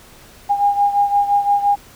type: beating tone pair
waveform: sine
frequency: 810 / 815.8 Hz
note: G#5 / G#5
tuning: -43 / -31 cents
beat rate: 5.8 Hz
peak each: -14 / -19 dBFS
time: 0.49-1.76 s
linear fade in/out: 20 ms
effects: pink hiss -44 dBFS RMS until 1.95 s